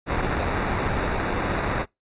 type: noise with sample-and-hold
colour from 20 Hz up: pink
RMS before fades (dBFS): -25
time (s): 0.06-1.86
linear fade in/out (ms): 50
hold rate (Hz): 3150
effects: noise-tail reverb RT60 0.2 s tail -26 dB re dry + resampled to 8000 Hz